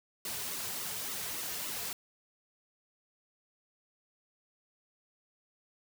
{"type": "noise with flanger", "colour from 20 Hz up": "white", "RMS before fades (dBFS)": -38, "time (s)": [0.25, 1.93], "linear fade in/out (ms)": 2, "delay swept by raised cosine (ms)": [1.2, 3.7], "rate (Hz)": 3.5, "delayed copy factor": -0.65, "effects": []}